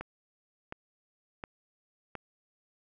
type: click train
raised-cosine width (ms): 0.5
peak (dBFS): -23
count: 4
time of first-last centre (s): 0.01-2.153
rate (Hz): 1.4
effects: none